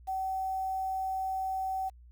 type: tone with quantisation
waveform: sine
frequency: 762 Hz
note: G5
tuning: 49 cents flat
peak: -30 dBFS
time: 0.07-1.9 s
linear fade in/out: 20 ms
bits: 9
effects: added 60 Hz sine -51 dBFS peak until 2.11 s